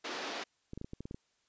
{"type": "band-pass noise", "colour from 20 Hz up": "pink", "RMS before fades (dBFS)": -40, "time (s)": [0.04, 0.44], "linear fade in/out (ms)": 10, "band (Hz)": [300, 5500], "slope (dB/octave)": 24}
{"type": "clicks", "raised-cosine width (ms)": 3, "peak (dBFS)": -29, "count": 9, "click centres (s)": [0.734, 0.776, 0.814, 0.845, 0.934, 1.006, 1.055, 1.111, 1.145]}
{"effects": ["white hiss -75 dBFS RMS until 1.48 s", "resampled to 16000 Hz"]}